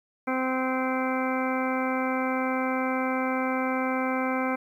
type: harmonic tone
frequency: 259.3 Hz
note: C4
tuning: 15 cents flat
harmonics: 1 / 2 / 3 / 4 / 5 / 6 / 8 / 9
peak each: -28 / -31 / -33 / -34 / -35 / -36 / -37 / -38 dBFS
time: 0.27-4.56 s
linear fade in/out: 10 ms
effects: 10-bit